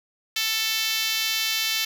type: tone with high-pass filter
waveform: 5% pulse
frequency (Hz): 441.9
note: A4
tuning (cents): +7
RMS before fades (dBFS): -25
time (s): 0.36-1.85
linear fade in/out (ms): 5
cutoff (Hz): 2500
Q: 0.96
effects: none

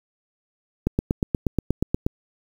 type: click train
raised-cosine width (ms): 3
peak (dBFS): -7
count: 11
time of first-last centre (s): 0.87-2.065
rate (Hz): 8.37
effects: 7-bit

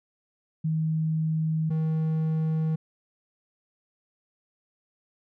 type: tone pair in turn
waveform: sine / triangle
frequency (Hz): 158.5 / 158.5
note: D#3 / D#3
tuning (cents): +32 / +32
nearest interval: unison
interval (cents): 0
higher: neither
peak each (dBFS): -23 / -21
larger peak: second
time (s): 0.64-1.7 / 1.7-2.76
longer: neither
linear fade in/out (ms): 10
effects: none

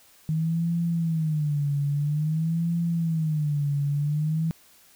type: tone with vibrato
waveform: sine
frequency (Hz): 155.56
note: D#3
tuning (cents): 0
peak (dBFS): -22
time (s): 0.29-4.51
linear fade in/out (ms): 0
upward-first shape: sine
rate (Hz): 0.5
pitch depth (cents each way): 150
effects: white hiss -56 dBFS RMS until 4.95 s

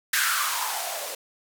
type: noise with band-pass filter sweep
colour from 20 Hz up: violet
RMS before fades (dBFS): -27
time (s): 0.13-1.15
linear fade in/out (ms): 5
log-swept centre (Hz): 1700 to 500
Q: 5.1
effects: none

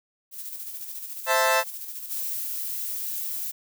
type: noise with tremolo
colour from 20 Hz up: violet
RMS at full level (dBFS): -35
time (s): 0.31-2.43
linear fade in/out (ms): 50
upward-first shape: square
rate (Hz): 14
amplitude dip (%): 40
type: chord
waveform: 20% pulse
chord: A minor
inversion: first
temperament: equal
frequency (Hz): 523.3 / 659.3 / 880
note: C5 / E5 / A5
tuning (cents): 0 / 0 / 0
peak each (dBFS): -19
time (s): 1.26-1.64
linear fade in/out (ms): 50
type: noise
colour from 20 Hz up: violet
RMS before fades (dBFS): -31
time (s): 2.1-3.52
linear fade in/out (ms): 20
effects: none

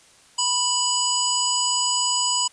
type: harmonic tone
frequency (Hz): 987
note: B5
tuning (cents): -1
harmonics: 1 / 3 / 5 / 7 / 8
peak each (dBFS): -26 / -26 / -26 / -26 / -26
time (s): 0.38-2.48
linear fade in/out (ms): 10
effects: white hiss -53 dBFS RMS until 2.52 s + resampled to 22050 Hz

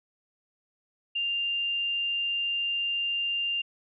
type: tone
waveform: sine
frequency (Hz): 2794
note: F7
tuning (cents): 0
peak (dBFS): -26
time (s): 1.15-3.62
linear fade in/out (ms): 10
effects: none

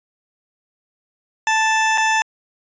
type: tone with dropouts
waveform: 20% pulse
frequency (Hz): 880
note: A5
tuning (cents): 0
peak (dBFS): -10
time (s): 1.47-2.22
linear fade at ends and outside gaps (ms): 1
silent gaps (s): 1.976-1.98
effects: resampled to 16000 Hz

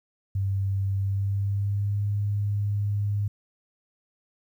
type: tone with pitch glide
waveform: sine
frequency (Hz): 97.7 to 102.32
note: G2 to G#2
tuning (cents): -5 to -25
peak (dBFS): -23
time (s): 0.35-3.28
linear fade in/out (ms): 5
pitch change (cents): +80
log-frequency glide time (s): 0.96-2.06
effects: 10-bit

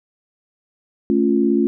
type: chord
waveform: sine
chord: A augmented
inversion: none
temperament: equal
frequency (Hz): 220 / 277.2 / 349.2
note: A3 / C#4 / E#4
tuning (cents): 0 / 0 / 0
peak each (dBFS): -18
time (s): 1.1-1.67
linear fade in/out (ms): 0
effects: none

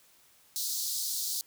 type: high-pass noise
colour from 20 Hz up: pink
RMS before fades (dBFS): -33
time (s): 0.56-1.41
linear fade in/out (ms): 0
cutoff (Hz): 4000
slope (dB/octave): 48
effects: white hiss -62 dBFS RMS until 1.46 s

